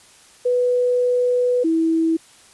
sine tone pair in turn, 493.9 / 325.5 Hz, B4 / E4, 0 / -22 cents, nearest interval perfect fifth, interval 722 cents, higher first, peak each -15 dBFS, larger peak neither, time 0.45-1.64 / 1.64-2.17 s, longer first, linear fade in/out 10 ms, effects white hiss -49 dBFS RMS until 2.53 s + resampled to 24000 Hz

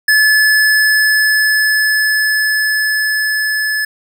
square tone with level ramp, 1725 Hz, A6, 35 cents flat, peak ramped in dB -8 to -15 dBFS, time 0.08-3.85 s, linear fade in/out 5 ms, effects none

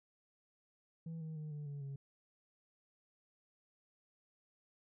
sine tone with pitch steps, 163.9 / 158.41 / 153.1 / 147.97 / 143.01 / 138.22 Hz, E3 / D#3 / D#3 / D3 / D3 / C#3, -10 / +31 / -28 / +13 / -46 / -5 cents, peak -39 dBFS, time 1.06-1.96 s, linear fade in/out 5 ms, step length 150 ms, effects tanh soft clip ceiling -41 dBFS

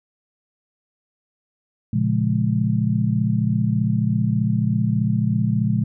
sine chord, Bb minor seventh, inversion none, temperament just, 116.54 / 139.85 / 174.81 / 209.8 Hz, Bb2 / Db3 / F3 / Ab3, 0 / +16 / +2 / +18 cents, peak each -21 / -24 / -24 / -22 dBFS, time 1.93-5.84 s, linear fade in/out 5 ms, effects none

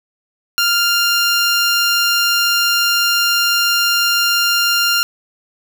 15% pulse tone, 1396.9 Hz, F6, in tune, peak -6 dBFS, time 0.58-5.03 s, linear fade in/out 0 ms, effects none

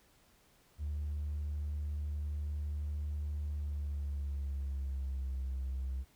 triangle tone with pitch glide, 74 to 65.55 Hz, D2 to C2, +14 to +4 cents, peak -31 dBFS, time 0.78-6.05 s, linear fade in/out 50 ms, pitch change -210 cents, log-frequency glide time 3.49-5.38 s, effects tanh soft clip ceiling -31 dBFS + pink hiss -67 dBFS RMS until 6.15 s

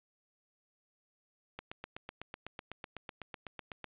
click train, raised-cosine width 0.3 ms, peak -25 dBFS, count 19, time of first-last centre 1.59-3.843 s, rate 7.99 Hz, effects resampled to 8000 Hz + 10-bit

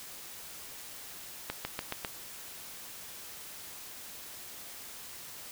accelerating click train, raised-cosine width 0.3 ms, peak -17 dBFS, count 5, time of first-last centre 1.5-2.048 s, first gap 150 ms, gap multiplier 0.94, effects white hiss -46 dBFS RMS until 5.51 s

